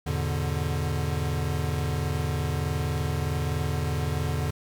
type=chord; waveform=square; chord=E dominant seventh; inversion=none; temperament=equal; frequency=82.41 / 103.83 / 123.47 / 146.83 Hz; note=E2 / G#2 / B2 / D3; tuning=0 / 0 / 0 / 0 cents; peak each=-30 / -36 / -35 / -30 dBFS; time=0.06-4.51 s; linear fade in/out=10 ms; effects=10-bit